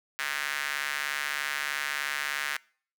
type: tone with high-pass filter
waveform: square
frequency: 71.6 Hz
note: D2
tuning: 43 cents flat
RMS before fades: -32 dBFS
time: 0.19-2.57 s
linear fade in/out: 0 ms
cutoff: 1700 Hz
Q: 2.5
effects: noise-tail reverb RT60 0.5 s tail -25 dB re dry